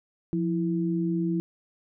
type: tone pair together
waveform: sine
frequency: 174.6 / 329.6 Hz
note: F3 / E4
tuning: 0 / 0 cents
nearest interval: major seventh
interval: 1100 cents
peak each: -26 / -27 dBFS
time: 0.33-1.4 s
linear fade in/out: 0 ms
effects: none